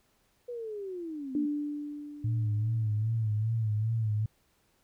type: linear sweep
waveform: sine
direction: down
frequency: 493.9 to 220 Hz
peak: -35 dBFS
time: 0.48-1.46 s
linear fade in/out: 10 ms
type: tone with exponential decay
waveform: sine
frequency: 293.7 Hz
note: D4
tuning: in tune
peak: -25 dBFS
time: 1.35-3.38 s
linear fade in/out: 2 ms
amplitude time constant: 440 ms
type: tone with vibrato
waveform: sine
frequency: 110 Hz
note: A2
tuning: in tune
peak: -26 dBFS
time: 2.24-4.26 s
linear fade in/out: 5 ms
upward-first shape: sine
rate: 2.5 Hz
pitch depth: 71 cents each way
effects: pink hiss -70 dBFS RMS until 4.83 s